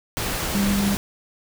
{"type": "tone in noise", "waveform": "sine", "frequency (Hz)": 200, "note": "G3", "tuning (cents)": 35, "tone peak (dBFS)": -19, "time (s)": [0.55, 0.95], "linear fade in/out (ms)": 0, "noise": "pink", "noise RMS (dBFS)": -26, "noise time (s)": [0.17, 0.97], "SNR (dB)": 4, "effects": []}